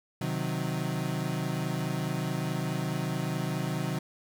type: chord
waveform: 35% pulse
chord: C diminished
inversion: none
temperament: equal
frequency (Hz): 130.81 / 155.56 / 185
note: C3 / Eb3 / Gb3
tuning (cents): 0 / 0 / 0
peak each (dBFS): -32 / -31 / -33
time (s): 0.21-3.99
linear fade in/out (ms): 5
effects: none